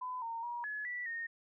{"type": "tone with pitch steps", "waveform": "sine", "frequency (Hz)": [1007, 918, 955, 1701, 1960, 1846], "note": ["B5", "A#5", "A#5", "G#6", "B6", "A#6"], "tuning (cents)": [33, -27, 42, 41, -14, -17], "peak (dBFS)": -37, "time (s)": [0.01, 1.27], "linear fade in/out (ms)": 10, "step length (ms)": 210, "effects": []}